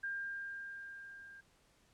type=tone with level ramp; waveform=sine; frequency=1600 Hz; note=G6; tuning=35 cents sharp; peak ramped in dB=-36 to -52 dBFS; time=0.03-1.41 s; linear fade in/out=10 ms; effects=pink hiss -70 dBFS RMS until 1.93 s + low-pass 10000 Hz 12 dB/octave